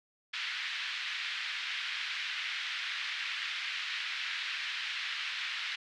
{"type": "band-pass noise", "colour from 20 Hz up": "pink", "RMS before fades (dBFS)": -37, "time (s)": [0.33, 5.76], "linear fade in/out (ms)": 10, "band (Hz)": [1700, 3900], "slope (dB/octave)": 24, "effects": []}